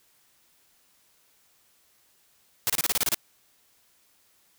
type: noise bursts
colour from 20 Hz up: white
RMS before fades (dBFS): -24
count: 9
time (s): 2.67-3.145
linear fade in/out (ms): 0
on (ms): 27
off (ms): 29
effects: white hiss -64 dBFS RMS until 4.58 s